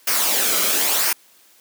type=noise with flanger; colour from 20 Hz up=white; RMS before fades=-19 dBFS; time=0.07-1.13 s; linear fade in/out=5 ms; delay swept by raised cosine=0.26 to 1.14 ms; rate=0.96 Hz; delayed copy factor=-0.5; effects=white hiss -53 dBFS RMS until 1.6 s + high-pass 200 Hz 12 dB/octave

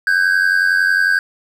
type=tone pair together; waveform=triangle; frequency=1530 / 1621 Hz; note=G6 / G#6; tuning=-42 / -42 cents; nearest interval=minor second; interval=100 cents; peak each=-13 dBFS; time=0.07-1.19 s; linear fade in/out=2 ms; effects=none

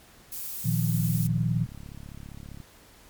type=noise; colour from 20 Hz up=violet; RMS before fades=-35 dBFS; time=0.32-1.27 s; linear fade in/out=2 ms
type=chord; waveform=sine; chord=Bb suspended fourth; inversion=none; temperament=just; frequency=116.54 / 155.39 / 174.81 Hz; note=Bb2 / Eb3 / F3; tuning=0 / -2 / +2 cents; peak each=-26 / -27 / -28 dBFS; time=0.64-1.66 s; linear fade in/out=20 ms
type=click train; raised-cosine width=5 ms; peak=-30 dBFS; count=59; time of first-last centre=0.95-2.602 s; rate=35.1 Hz
effects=pink hiss -54 dBFS RMS until 3.09 s + MP3 96 kbps

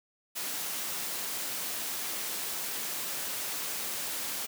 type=high-pass noise; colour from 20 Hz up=white; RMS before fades=-35 dBFS; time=0.35-4.47 s; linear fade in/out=20 ms; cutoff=160 Hz; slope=12 dB/octave; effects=none

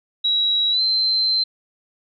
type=tone with pitch glide; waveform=sine; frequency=3874 to 4104 Hz; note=B7 to C8; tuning=-34 to -34 cents; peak=-16 dBFS; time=0.24-1.44 s; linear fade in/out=10 ms; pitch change=+100 cents; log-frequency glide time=0.71-0.81 s; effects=none

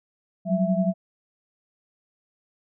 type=tone cluster; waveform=sine; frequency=181.9 / 193.2 / 662 Hz; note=F#3 / G3 / E5; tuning=-29 / -25 / +7 cents; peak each=-23 / -24 / -26 dBFS; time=0.45-0.94 s; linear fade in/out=50 ms; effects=none

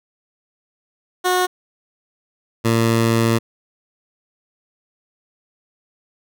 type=tone pair in turn; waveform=15% pulse; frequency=364.4 / 114.49 Hz; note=F#4 / A#2; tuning=-26 / -31 cents; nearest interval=octave + minor sixth; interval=2005 cents; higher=first; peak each=-9 / -8 dBFS; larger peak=second; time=1.24-1.47 / 2.64-3.39 s; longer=second; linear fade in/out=20 ms; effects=none

